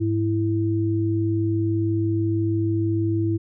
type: tone pair together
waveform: sine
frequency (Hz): 104 / 330.2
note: G#2 / E4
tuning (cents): +3 / +3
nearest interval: octave + minor sixth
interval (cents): 2000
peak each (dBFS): -22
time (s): 0-3.38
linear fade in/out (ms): 20
effects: none